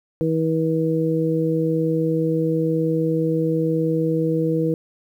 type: harmonic tone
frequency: 161 Hz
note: E3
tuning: 41 cents flat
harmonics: 1 / 2 / 3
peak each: -22 / -22 / -22 dBFS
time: 0.21-4.74 s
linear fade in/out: 0 ms
effects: 9-bit